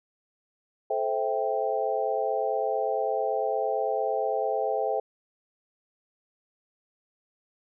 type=chord; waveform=sine; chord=A minor seventh; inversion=none; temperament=equal with one note detuned; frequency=434.4 / 523.3 / 659.3 / 784 Hz; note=A4 / C5 / E5 / G5; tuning=-22 / 0 / 0 / 0 cents; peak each=-30 dBFS; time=0.9-5 s; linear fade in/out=5 ms; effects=none